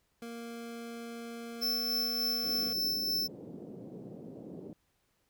25% pulse tone, 233.1 Hz, A#3, in tune, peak -37 dBFS, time 0.22-2.73 s, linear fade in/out 2 ms
square tone with tremolo, 5310 Hz, E8, 12 cents sharp, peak -29 dBFS, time 1.61-3.28 s, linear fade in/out 20 ms, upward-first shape sine, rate 3.4 Hz, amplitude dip 30%
pink band-pass noise, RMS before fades -46 dBFS, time 2.44-4.73 s, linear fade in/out 0 ms, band 150 to 490 Hz, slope 24 dB/octave
effects pink hiss -75 dBFS RMS until 5.29 s

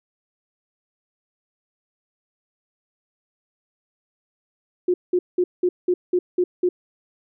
sine tone bursts, 359.5 Hz, F#4, 50 cents flat, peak -15 dBFS, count 8, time 4.88-6.69 s, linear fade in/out 5 ms, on 60 ms, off 190 ms, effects none

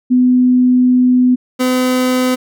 sine / 30% pulse tone pair in turn, 250.9 / 254.1 Hz, B3 / B3, +28 / +49 cents, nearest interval unison, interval 21 cents, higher second, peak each -7 / -9 dBFS, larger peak first, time 0.1-1.36 / 1.59-2.36 s, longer first, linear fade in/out 20 ms, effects none

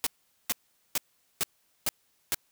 white noise bursts, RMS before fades -27 dBFS, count 6, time 0.04-2.346 s, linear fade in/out 0 ms, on 26 ms, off 430 ms, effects white hiss -70 dBFS RMS until 2.51 s

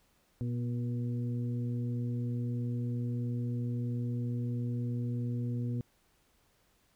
harmonic tone with a mistuned harmonic, 120 Hz, B2, 49 cents flat, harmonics 1 / 2 / 3 / 4, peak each -32 / -37 / -49 / -49 dBFS, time 0.41-5.81 s, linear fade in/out 0 ms, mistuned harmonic 2, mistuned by +22 cents, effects pink hiss -70 dBFS RMS until 6.95 s

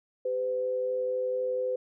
sine tone pair together, 395.1 / 507 Hz, G4 / B4, +14 / +45 cents, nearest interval major third, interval 431 cents, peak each -37 / -27 dBFS, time 0.25-1.76 s, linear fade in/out 5 ms, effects none

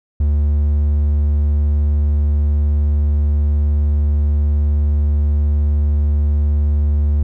triangle tone, 73.42 Hz, D2, in tune, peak -10 dBFS, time 0.2-7.23 s, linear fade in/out 5 ms, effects none

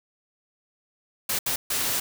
white noise bursts at uneven times, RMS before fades -26 dBFS, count 3, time 1.29-1.39 / 1.46-1.56 / 1.7-2 s, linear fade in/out 5 ms, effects none

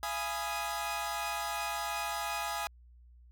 sawtooth chord, F half-diminished seventh, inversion none, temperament equal with one note detuned, 680.9 / 830.6 / 987.8 / 1244.5 Hz, F5 / Ab5 / Cb6 / Eb6, -44 / 0 / 0 / 0 cents, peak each -37 / -33 / -39 / -35 dBFS, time 0.03-2.67 s, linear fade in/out 0 ms, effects added 60 Hz sine -54 dBFS peak until 3.31 s

